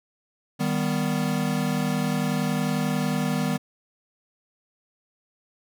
square chord, Eb augmented, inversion none, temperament equal, 155.56 / 196 / 246.9 Hz, Eb3 / G3 / B3, 0 / 0 / 0 cents, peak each -28 dBFS, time 0.59-3.58 s, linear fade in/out 20 ms, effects none

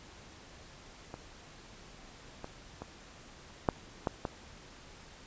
clicks, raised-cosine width 1 ms, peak -27 / -26 / -26 / -11 / -15 / -19 dBFS, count 6, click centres 1.141 / 2.444 / 2.82 / 3.688 / 4.072 / 4.252 s, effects pink hiss -53 dBFS RMS until 5.26 s + resampled to 16000 Hz

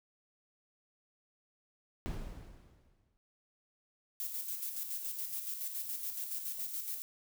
brown noise with exponential decay, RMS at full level -37 dBFS, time 2.06-3.17 s, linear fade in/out 0 ms, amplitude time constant 240 ms
violet noise with tremolo, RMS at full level -38 dBFS, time 4.2-7.02 s, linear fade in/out 0 ms, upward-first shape square, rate 7.1 Hz, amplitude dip 45%
effects none

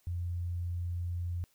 sine tone, 87.31 Hz, F2, in tune, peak -32 dBFS, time 0.07-1.44 s, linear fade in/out 0 ms, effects white hiss -70 dBFS RMS until 1.54 s

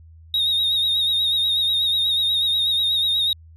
sine tone with vibrato, 3741 Hz, A#7, 5 cents sharp, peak -15 dBFS, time 0.34-3.33 s, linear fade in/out 2 ms, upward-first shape sine, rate 8.2 Hz, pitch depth 46 cents each way, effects tanh soft clip ceiling -16 dBFS + added 81 Hz sine -43 dBFS peak until 3.56 s

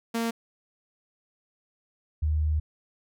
sawtooth / sine tone pair in turn, 230 / 76.75 Hz, A#3 / D#2, -23 / -23 cents, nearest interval octave + perfect fifth, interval 1900 cents, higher first, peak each -22 dBFS, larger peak neither, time 0.14-0.31 / 2.22-2.6 s, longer second, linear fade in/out 10 ms, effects none

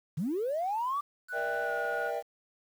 sine linear sweep, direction up, 133.9 to 1186 Hz, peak -28 dBFS, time 0.17-1.01 s, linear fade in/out 10 ms
sine tone with pitch glide, 1483 to 1448.3 Hz, F#6 to F#6, +4 to -37 cents, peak -33 dBFS, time 1.28-2.12 s, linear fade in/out 50 ms, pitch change -41 cents, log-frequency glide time 1.63-1.72 s
triangle chord, E half-diminished seventh, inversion second, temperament just, 474.7 / 593.3 / 659.3 / 791.1 Hz, Bb4 / D5 / E5 / G5, +31 / +18 / 0 / +16 cents, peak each -34 dBFS, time 1.32-2.23 s, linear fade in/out 50 ms
effects tanh soft clip ceiling -22 dBFS + 9-bit

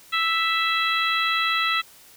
harmonic tone, 659.3 Hz, E5, in tune, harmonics 2 / 3 / 4 / 5 / 6, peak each -24 / -26 / -27 / -28 / -29 dBFS, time 0.12-1.82 s, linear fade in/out 20 ms, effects white hiss -50 dBFS RMS until 2.16 s

